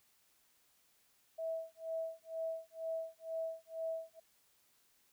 sine tone with tremolo, 651 Hz, E5, 22 cents flat, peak -35 dBFS, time 1.38-4.2 s, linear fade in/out 10 ms, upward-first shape sine, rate 2.1 Hz, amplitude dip 100%, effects white hiss -72 dBFS RMS until 5.12 s

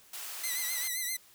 white high-pass noise, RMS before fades -41 dBFS, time 0.13-0.88 s, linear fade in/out 5 ms, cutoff 690 Hz, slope 12 dB/octave
5% pulse tone with vibrato, 2013 Hz, B6, 33 cents sharp, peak -22 dBFS, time 0.43-1.17 s, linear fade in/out 10 ms, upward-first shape triangle, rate 7.6 Hz, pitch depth 79 cents each way
effects white hiss -59 dBFS RMS until 1.34 s

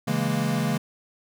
square chord, A# half-diminished seventh, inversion first, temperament equal, 138.59 / 164.81 / 207.7 / 233.1 Hz, C#3 / E3 / G#3 / A#3, 0 / 0 / 0 / 0 cents, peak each -29 dBFS, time 0.07-0.78 s, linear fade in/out 10 ms, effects none

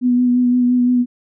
sine tone with vibrato, 246.9 Hz, B3, in tune, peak -11 dBFS, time 0.01-1.06 s, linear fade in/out 50 ms, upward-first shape sine, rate 5.8 Hz, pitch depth 19 cents each way, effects none

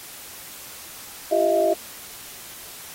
sine tone cluster, 341.9 / 394.6 / 629 / 680 Hz, F4 / G4 / D#5 / F5, -37 / +11 / +19 / -46 cents, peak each -25 / -25 / -19 / -23 dBFS, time 1.31-1.74 s, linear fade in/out 10 ms, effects white hiss -40 dBFS RMS until 2.94 s + AAC 48 kbps

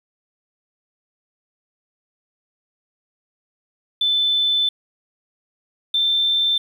triangle tone pair in turn, 3520 / 3559 Hz, A7 / A7, 0 / +19 cents, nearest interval unison, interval 19 cents, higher second, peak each -12 dBFS, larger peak neither, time 4.01-4.69 / 5.94-6.58 s, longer first, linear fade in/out 5 ms, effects tanh soft clip ceiling -14 dBFS + 9-bit

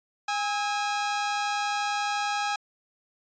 sawtooth tone pair together, 820 / 1285.7 Hz, G#5 / E6, -22 / -44 cents, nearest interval minor sixth, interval 778 cents, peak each -23 / -29 dBFS, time 0.28-2.56 s, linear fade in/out 5 ms, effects resampled to 16000 Hz

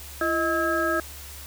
sine tone cluster, 337.2 / 630 / 1291 / 1629 Hz, E4 / D#5 / E6 / G#6, +39 / +21 / -37 / -34 cents, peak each -27 dBFS, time 0.21-1 s, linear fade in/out 2 ms, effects added 71 Hz sine -42 dBFS peak until 1.46 s + white hiss -42 dBFS RMS until 1.46 s

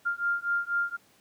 sine beating tone pair, 1396.9 / 1401 Hz, F6 / F6, 0 / +5 cents, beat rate 4.1 Hz, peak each -29 dBFS, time 0.05-0.97 s, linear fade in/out 20 ms, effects pink hiss -61 dBFS RMS until 1.2 s + high-pass 150 Hz 12 dB/octave

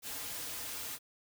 white noise with comb filter, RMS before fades -41 dBFS, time 0.02-0.99 s, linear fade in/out 50 ms, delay 5.3 ms, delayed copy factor -0.65, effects none

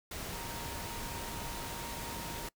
sine tone in noise, 932 Hz, A#5, 1 cent flat, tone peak -46 dBFS, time 0.33-2.48 s, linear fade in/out 5 ms, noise pink, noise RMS -41 dBFS, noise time 0.11-2.49 s, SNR -8 dB, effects noise-tail reverb RT60 0.1 s tail -23 dB re dry

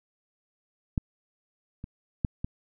clicks, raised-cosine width 5 ms, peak -13 / -25 / -12 / -18 dBFS, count 4, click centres 0.978 / 1.841 / 2.248 / 2.445 s, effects none

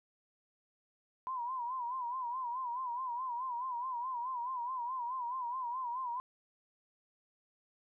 sine tone with vibrato, 994 Hz, B5, 11 cents sharp, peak -35 dBFS, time 1.27-6.2 s, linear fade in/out 0 ms, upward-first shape sine, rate 4.7 Hz, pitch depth 100 cents each way, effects none

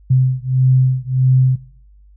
sine beating tone pair, 128.8 / 130.4 Hz, C3 / C3, -27 / -5 cents, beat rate 1.6 Hz, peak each -14 dBFS, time 0.1-1.56 s, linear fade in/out 10 ms, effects noise-tail reverb RT60 0.7 s tail -21 dB re dry + added 50 Hz sine -43 dBFS peak until 2.16 s

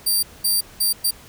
10% pulse tone bursts at uneven times, 4699 Hz, D8, in tune, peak -10 dBFS, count 4, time 0.06-0.23 / 0.44-0.61 / 0.8-0.93 / 1.04-1.11 s, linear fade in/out 10 ms, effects pink hiss -45 dBFS RMS until 1.28 s

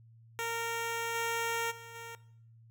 10% pulse tone with level steps, 461.7 Hz, A#4, 17 cents flat, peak -25 / -23 / -39 / -35 dBFS, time 0.39-2.15 s, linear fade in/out 0 ms, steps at 1.14 / 1.7 / 1.94 s, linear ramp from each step 20 ms, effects noise-tail reverb RT60 0.6 s tail -17 dB re dry + added 114 Hz sine -55 dBFS peak until 2.7 s

